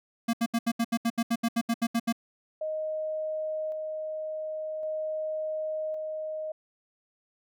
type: tone bursts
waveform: square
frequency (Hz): 231.8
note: A#3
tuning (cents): -10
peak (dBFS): -24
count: 15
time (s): 0.28-2.126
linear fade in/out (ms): 10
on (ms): 54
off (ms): 74
type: tone with tremolo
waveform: sine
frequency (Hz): 623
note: D#5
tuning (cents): +2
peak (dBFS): -29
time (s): 2.61-6.52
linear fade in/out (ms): 5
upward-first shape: square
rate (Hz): 0.45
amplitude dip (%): 25
effects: none